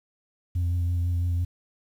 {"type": "tone with vibrato", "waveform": "sine", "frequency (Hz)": 87.31, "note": "F2", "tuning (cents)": 0, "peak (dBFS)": -20, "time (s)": [0.55, 1.45], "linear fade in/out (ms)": 10, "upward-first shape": "sine", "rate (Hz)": 6, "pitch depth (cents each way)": 21, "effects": ["tanh soft clip ceiling -21 dBFS", "9-bit"]}